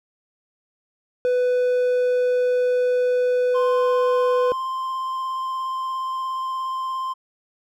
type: tone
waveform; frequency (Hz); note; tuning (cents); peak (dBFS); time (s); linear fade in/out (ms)
triangle; 497.4; B4; +12; -15; 1.25-4.52; 0
type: tone with vibrato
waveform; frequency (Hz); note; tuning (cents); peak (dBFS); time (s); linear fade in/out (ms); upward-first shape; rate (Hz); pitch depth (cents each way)
triangle; 1046.5; C6; 0; -22; 3.54-7.14; 20; sine; 17; 11
effects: none